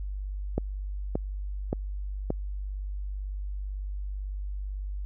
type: click train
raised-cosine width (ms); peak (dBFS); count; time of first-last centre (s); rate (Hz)
2; -13; 4; 0.58-2.304; 1.74
effects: added 49 Hz sine -31 dBFS peak until 5.05 s